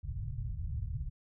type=low-pass noise; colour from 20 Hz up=white; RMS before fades=-37 dBFS; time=0.03-1.1 s; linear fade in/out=20 ms; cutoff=130 Hz; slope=48 dB/octave; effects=none